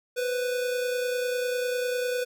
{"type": "tone pair together", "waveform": "square", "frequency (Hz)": [495, 525], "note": ["B4", "C5"], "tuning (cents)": [4, 6], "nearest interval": "minor second", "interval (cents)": 102, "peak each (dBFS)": [-27, -37], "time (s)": [0.16, 2.25], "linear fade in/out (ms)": 20, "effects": []}